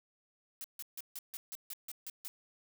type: noise bursts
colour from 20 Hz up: blue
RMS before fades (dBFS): -43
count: 10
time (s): 0.61-2.28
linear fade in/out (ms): 0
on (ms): 32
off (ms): 150
effects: none